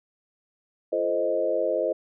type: chord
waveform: sine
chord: F dominant seventh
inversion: none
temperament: equal with one note detuned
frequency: 342.2 / 440 / 523.3 / 622.3 Hz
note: F4 / A4 / C5 / Eb5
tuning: -35 / 0 / 0 / 0 cents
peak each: -31 / -30 / -26 / -26 dBFS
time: 0.92-1.93 s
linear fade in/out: 10 ms
effects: none